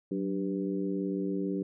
harmonic tone with a mistuned harmonic, 98 Hz, G2, in tune, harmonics 2 / 3 / 4 / 5, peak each -33 / -33 / -35 / -42 dBFS, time 0.11-1.63 s, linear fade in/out 5 ms, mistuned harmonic 2, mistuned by -78 cents, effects none

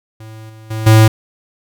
square tone with level steps, 110 Hz, A2, in tune, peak -32 / -36 / -20 / -5 dBFS, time 0.2-1.08 s, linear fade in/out 5 ms, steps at 0.49 / 0.7 / 0.86 s, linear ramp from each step 10 ms, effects none

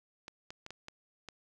clicks, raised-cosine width 0.2 ms, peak -27 dBFS, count 6, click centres 0.281 / 0.505 / 0.664 / 0.706 / 0.884 / 1.287 s, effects none

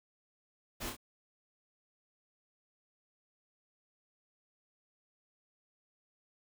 pink noise with echo, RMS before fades -40 dBFS, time 0.8-0.91 s, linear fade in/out 20 ms, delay 29 ms, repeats 2, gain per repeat -4 dB, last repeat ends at 0.968 s, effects none

